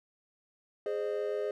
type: chord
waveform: triangle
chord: Ab major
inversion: none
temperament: equal with one note detuned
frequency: 415.3 / 523.3 / 610.5 Hz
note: Ab4 / C5 / Eb5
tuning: 0 / 0 / -33 cents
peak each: -31 / -35 / -35 dBFS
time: 0.86-1.51 s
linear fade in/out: 2 ms
effects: none